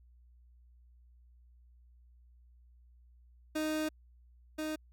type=tone pair in turn; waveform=30% pulse; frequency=310 / 310 Hz; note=D#4 / D#4; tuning=-6 / -6 cents; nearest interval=unison; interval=0 cents; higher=neither; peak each=-29 / -32 dBFS; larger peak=first; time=3.55-3.89 / 4.58-4.76 s; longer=first; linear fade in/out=10 ms; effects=added 60 Hz sine -58 dBFS peak until 4.92 s